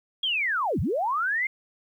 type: linear two-way sweep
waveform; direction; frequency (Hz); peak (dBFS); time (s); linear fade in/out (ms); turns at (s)
sine; down then up; 3324 to 65.5 to 2155; -23; 0.23-1.47; 5; 0.8
effects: 10-bit